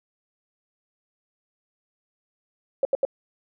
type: tone bursts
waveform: sine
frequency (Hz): 543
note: C#5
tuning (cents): -36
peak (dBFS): -17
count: 3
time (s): 2.83-3.051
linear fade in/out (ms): 2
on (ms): 21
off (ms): 79
effects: none